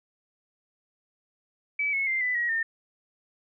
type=tone with pitch steps; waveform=sine; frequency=2295 / 2190 / 2090 / 1994.5 / 1903.3 / 1816.3 Hz; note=D7 / C#7 / C7 / B6 / A#6 / A#6; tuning=-40 / -22 / -2 / +17 / +36 / -45 cents; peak=-24 dBFS; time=1.79-2.63 s; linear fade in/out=5 ms; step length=140 ms; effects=none